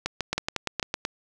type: clicks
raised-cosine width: 0.2 ms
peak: -9 dBFS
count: 11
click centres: 0.06 / 0.207 / 0.33 / 0.38 / 0.485 / 0.563 / 0.673 / 0.797 / 0.828 / 0.941 / 1.051 s
effects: none